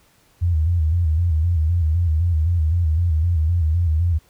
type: tone with vibrato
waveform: sine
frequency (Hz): 82.41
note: E2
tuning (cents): 0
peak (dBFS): -15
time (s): 0.41-4.19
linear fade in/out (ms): 20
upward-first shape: square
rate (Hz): 3.9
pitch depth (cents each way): 92
effects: pink hiss -57 dBFS RMS until 4.29 s